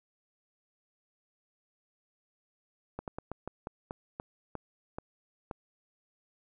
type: slowing click train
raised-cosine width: 1 ms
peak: -23 dBFS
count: 11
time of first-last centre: 2.99-5.512 s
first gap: 88 ms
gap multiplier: 1.22
effects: none